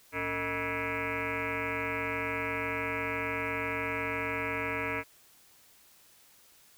sine tone with frequency modulation, 1313 Hz, E6, 7 cents flat, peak -30 dBFS, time 0.12-5.04 s, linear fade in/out 50 ms, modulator 172 Hz, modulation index 6.6, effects white hiss -60 dBFS RMS until 6.77 s

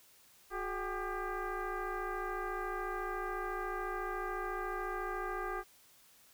sine tone with frequency modulation, 420 Hz, G#4, 19 cents sharp, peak -35 dBFS, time 0.5-5.64 s, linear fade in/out 50 ms, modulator 393 Hz, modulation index 3.2, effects white hiss -63 dBFS RMS until 6.33 s

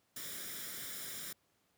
white noise with comb filter, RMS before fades -44 dBFS, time 0.16-1.33 s, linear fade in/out 5 ms, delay 0.56 ms, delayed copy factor +0.65, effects pink hiss -75 dBFS RMS until 1.77 s + high-pass 100 Hz 12 dB/octave

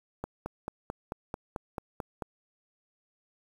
click train, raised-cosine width 1 ms, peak -20 dBFS, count 10, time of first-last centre 0.24-2.222 s, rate 4.54 Hz, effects 8-bit

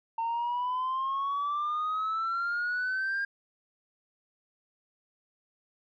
sine exponential sweep, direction up, 907 to 1616 Hz, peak -26 dBFS, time 0.18-3.25 s, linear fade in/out 5 ms, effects tanh soft clip ceiling -26 dBFS

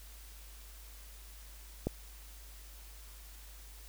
click, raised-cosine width 2 ms, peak -18 dBFS, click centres 1.87 s, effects added 51 Hz sine -50 dBFS peak until 3.88 s + white hiss -56 dBFS RMS until 3.88 s

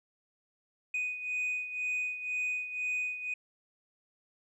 sine beating tone pair, 2489 / 2491 Hz, D#7 / D#7, 0 / +1 cents, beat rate 2 Hz, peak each -31 / -36 dBFS, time 0.94-3.34 s, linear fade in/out 5 ms, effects tanh soft clip ceiling -28 dBFS

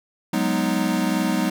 square chord, G# minor seventh, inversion third, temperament equal, 185 / 207.7 / 246.9 / 311.1 Hz, F#3 / G#3 / B3 / D#4, 0 / 0 / 0 / 0 cents, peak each -26 dBFS, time 0.33-1.5 s, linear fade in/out 5 ms, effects none

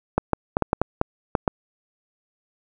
clicks, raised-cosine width 1 ms, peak -4 dBFS, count 9, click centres 0.18 / 0.333 / 0.569 / 0.623 / 0.731 / 0.816 / 1.014 / 1.352 / 1.478 s, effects none

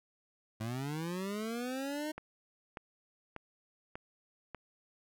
25% pulse linear sweep, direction up, 106.8 to 311.1 Hz, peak -32 dBFS, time 0.6-2.12 s, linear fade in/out 10 ms
click train, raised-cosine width 0.5 ms, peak -27 dBFS, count 5, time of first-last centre 2.18-4.547 s, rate 1.69 Hz
effects none

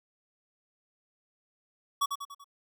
square tone with echo, 1129 Hz, C#6, 31 cents sharp, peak -25 dBFS, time 2.01-2.06 s, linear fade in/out 10 ms, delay 96 ms, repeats 4, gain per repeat -6 dB, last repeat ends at 2.444 s, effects none

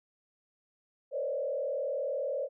sine tone with frequency modulation, 554.4 Hz, C#5, in tune, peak -30 dBFS, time 1.11-2.49 s, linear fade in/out 50 ms, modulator 39.9 Hz, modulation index 1.4, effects none

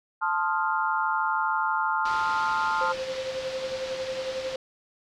sine chord, F dominant seventh, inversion first, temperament equal, 880 / 1046.5 / 1244.5 / 1396.9 Hz, A5 / C6 / Eb6 / F6, 0 / 0 / 0 / 0 cents, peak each -27 / -30 / -31 / -28 dBFS, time 0.21-2.93 s, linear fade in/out 20 ms
white low-pass noise, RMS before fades -40 dBFS, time 2.05-4.56 s, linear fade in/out 5 ms, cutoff 4800 Hz, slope 24 dB/octave
sine tone with tremolo, 523.3 Hz, C5, in tune, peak -27 dBFS, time 2.81-4.56 s, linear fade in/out 2 ms, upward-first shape sine, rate 11 Hz, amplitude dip 55%
effects none

